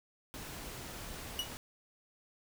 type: noise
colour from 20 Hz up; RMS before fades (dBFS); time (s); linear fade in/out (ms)
pink; -45; 0.34-1.57; 0
type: tone with exponential decay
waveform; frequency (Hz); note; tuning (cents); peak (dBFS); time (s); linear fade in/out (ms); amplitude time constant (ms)
40% pulse; 2920; F#7; -24; -29; 1.39-1.51; 2; 25
effects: none

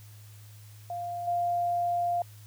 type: tone with level steps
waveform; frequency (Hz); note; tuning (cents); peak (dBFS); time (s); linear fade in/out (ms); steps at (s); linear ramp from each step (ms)
sine; 698.5; F5; 0; -32 / -25; 0.9-2.22; 2; 1.27; 10
effects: added 105 Hz sine -47 dBFS peak until 2.46 s + white hiss -57 dBFS RMS until 2.46 s

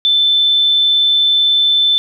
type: tone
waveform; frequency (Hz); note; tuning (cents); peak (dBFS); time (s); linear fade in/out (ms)
sine; 3529; A7; +4; -9; 0.05-1.98; 0
effects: 8-bit

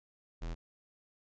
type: tone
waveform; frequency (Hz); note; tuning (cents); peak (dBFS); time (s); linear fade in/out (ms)
square; 41.66; E1; +19; -37; 0.41-0.55; 20
effects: resampled to 16000 Hz

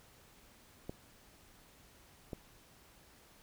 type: clicks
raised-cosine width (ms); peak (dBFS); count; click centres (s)
2; -27; 2; 0.895 / 2.332
effects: pink hiss -62 dBFS RMS until 3.42 s

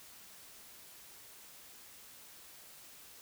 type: silence
effects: white hiss -55 dBFS RMS until 3.21 s

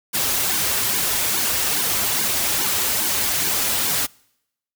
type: noise with flanger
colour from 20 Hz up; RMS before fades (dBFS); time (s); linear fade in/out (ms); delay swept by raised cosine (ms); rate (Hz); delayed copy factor
white; -21; 0.13-4.07; 20; 1.5 to 6.7; 2.4; -1
effects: noise-tail reverb RT60 0.8 s tail -26 dB re dry

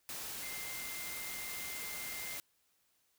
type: tone in noise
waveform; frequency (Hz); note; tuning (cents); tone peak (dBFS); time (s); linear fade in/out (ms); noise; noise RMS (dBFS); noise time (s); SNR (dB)
sine; 2093; C7; 0; -46; 0.43-2.37; 0; white; -43; 0.09-2.4; -6
effects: white hiss -75 dBFS RMS until 3.18 s

